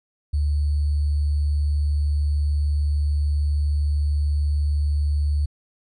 sine tone with sample-and-hold, 73.42 Hz, D2, in tune, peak -18 dBFS, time 0.33-5.46 s, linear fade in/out 10 ms, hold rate 4410 Hz, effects resampled to 22050 Hz

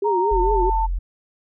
sine tone with vibrato, 387.1 Hz, G4, 22 cents flat, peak -19 dBFS, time 0.02-0.7 s, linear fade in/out 5 ms, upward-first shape triangle, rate 4.5 Hz, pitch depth 180 cents each way
sine tone with pitch glide, 932.3 to 891.7 Hz, A#5 to A5, 0 to +23 cents, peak -19 dBFS, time 0.04-0.87 s, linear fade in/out 20 ms, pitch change -77 cents, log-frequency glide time 0.21-0.52 s
sine tone, 43.47 Hz, F1, 7 cents flat, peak -20 dBFS, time 0.31-0.99 s, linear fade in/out 10 ms
effects none

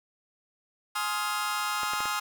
sawtooth chord, F minor seventh, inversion first, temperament just, 838.1 / 1047.7 / 1257.2 / 1396.9 Hz, Ab5 / C6 / Eb6 / F6, +16 / +2 / +18 / 0 cents, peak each -31 / -31 / -28 / -30 dBFS, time 0.95-2.2 s, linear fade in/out 10 ms
clicks, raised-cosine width 0.5 ms, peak -21 dBFS, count 4, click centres 1.833 / 1.935 / 2.005 / 2.056 s
effects none

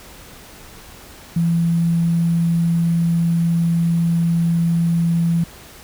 sine tone with sample-and-hold, 168.2 Hz, E3, 35 cents sharp, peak -14 dBFS, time 1.36-5.44 s, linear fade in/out 5 ms, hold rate 11025 Hz, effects pink hiss -41 dBFS RMS until 5.83 s

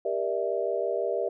sine chord, E half-diminished seventh, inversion first, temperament just, 395.6 / 474.7 / 593.3 / 659.3 Hz, G4 / Bb4 / D5 / E5, +16 / +31 / +18 / 0 cents, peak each -31 dBFS, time 0.05-1.29 s, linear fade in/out 5 ms, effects none

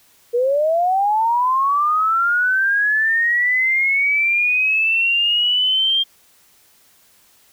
sine linear sweep, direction up, 466.2 to 3206 Hz, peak -14 dBFS, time 0.33-6.04 s, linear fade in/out 20 ms, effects white hiss -54 dBFS RMS until 7.52 s

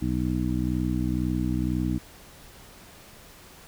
harmonic tone, 62 Hz, B1, 7 cents sharp, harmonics 1 / 2 / 3 / 4 / 5, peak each -30 / -30 / -30 / -30 / -30 dBFS, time 0.01-1.99 s, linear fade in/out 20 ms, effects pink hiss -49 dBFS RMS until 3.67 s

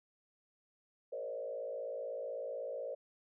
sine tone with frequency modulation, 543 Hz, C#5, 36 cents flat, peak -38 dBFS, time 1.12-2.95 s, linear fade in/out 10 ms, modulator 56 Hz, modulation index 1.3, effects none

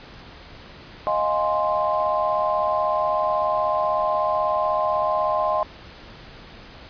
sine chord, F minor seventh, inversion third, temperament equal, 622.3 / 698.5 / 830.6 / 1046.5 Hz, Eb5 / F5 / Ab5 / C6, 0 / 0 / 0 / 0 cents, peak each -23 / -27 / -28 / -23 dBFS, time 1.07-5.63 s, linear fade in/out 0 ms, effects pink hiss -43 dBFS RMS until 6.89 s + resampled to 11025 Hz

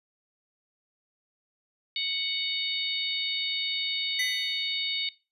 harmonic tone, 741 Hz, F#5, 2 cents sharp, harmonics 3 / 4 / 5 / 6, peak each -35 / -35 / -30 / -35 dBFS, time 1.96-5.09 s, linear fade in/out 2 ms
square tone with exponential decay, 2004 Hz, B6, 25 cents sharp, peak -26 dBFS, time 4.19-4.79 s, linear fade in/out 5 ms, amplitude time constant 130 ms
effects noise-tail reverb RT60 0.3 s tail -21 dB re dry + resampled to 32000 Hz

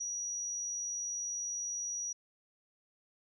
sine tone, 5800 Hz, F#8, 35 cents flat, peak -35 dBFS, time 0-2.13 s, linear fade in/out 10 ms, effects none

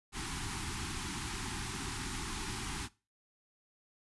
pink band-stop noise, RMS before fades -39 dBFS, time 0.12-2.89 s, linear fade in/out 50 ms, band 400 to 770 Hz, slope 96 dB/octave, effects noise-tail reverb RT60 0.3 s tail -20 dB re dry + resampled to 24000 Hz

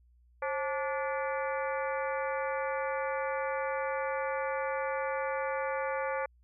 harmonic tone with a mistuned harmonic, 290 Hz, D4, 22 cents flat, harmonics 2 / 3 / 4 / 5 / 6 / 7 / 8, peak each -33 / -37 / -39 / -41 / -43 / -44 / -45 dBFS, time 0.42-6.26 s, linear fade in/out 5 ms, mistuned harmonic 2, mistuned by -140 cents, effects added 60 Hz sine -60 dBFS peak until 6.43 s

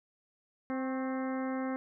harmonic tone with a mistuned harmonic, 261.6 Hz, C4, in tune, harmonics 1 / 2 / 3 / 4 / 5 / 6 / 7 / 8, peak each -33 / -39 / -43 / -45 / -47 / -49 / -50 / -51 dBFS, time 0.7-1.76 s, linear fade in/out 0 ms, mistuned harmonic 4, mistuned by +50 cents, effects none

